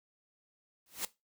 white noise with exponential growth, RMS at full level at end -32 dBFS, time 0.86-1.05 s, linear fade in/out 2 ms, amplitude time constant 40 ms, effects noise-tail reverb RT60 0.2 s tail -17 dB re dry

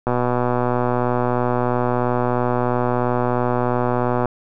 click train, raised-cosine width 1 ms, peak -6 dBFS, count 516, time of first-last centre 0.07-4.257 s, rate 123 Hz, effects none

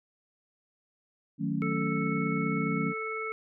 sine chord, D# half-diminished seventh, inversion none, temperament equal, 155.56 / 185 / 220 / 277.2 Hz, D#3 / F#3 / A3 / C#4, 0 / 0 / 0 / 0 cents, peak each -33 dBFS, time 1.38-2.94 s, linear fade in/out 50 ms
harmonic tone, 440 Hz, A4, in tune, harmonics 1 / 3 / 5, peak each -36 / -36 / -36 dBFS, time 1.62-3.32 s, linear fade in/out 0 ms
effects none

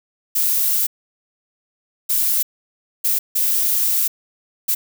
violet noise bursts at uneven times, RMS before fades -18 dBFS, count 5, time 0.35-0.87 / 2.09-2.43 / 3.04-3.19 / 3.35-4.08 / 4.68-4.75 s, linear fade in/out 10 ms, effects none

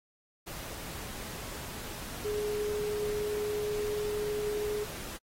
sine tone in noise, 418.8 Hz, G#4, 15 cents sharp, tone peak -30 dBFS, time 2.24-4.85 s, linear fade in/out 20 ms, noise pink, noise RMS -42 dBFS, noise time 0.46-5.18 s, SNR +9 dB, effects AAC 48 kbps

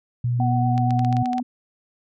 sine tone, 121.3 Hz, B2, 31 cents flat, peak -19 dBFS, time 0.24-1.23 s, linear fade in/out 5 ms
sine tone with pitch glide, 243.3 to 246.7 Hz, B3 to B3, -26 to -2 cents, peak -24 dBFS, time 0.39-1.43 s, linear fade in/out 10 ms, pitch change +24 cents, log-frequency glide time 0.5-1.25 s
sine tone with vibrato, 748 Hz, F#5, 19 cents sharp, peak -23 dBFS, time 0.4-1.4 s, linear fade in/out 2 ms, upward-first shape triangle, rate 8.5 Hz, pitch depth 28 cents each way
clicks, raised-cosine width 0.2 ms, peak -18 dBFS, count 9, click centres 0.779 / 0.907 / 0.993 / 1.048 / 1.127 / 1.168 / 1.258 / 1.332 / 1.382 s
effects none

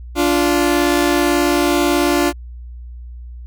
sawtooth tone pair together, 290.9 / 349.2 Hz, D4 / F4, -16 / 0 cents, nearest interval minor third, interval 316 cents, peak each -12 dBFS, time 0.15-2.33 s, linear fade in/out 50 ms, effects added 60 Hz sine -30 dBFS peak until 3.46 s

